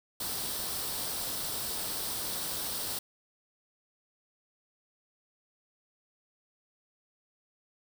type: noise with comb filter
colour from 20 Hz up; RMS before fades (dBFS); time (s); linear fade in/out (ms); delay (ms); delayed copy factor
white; -35; 0.2-2.99; 5; 0.22; +0.5
effects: none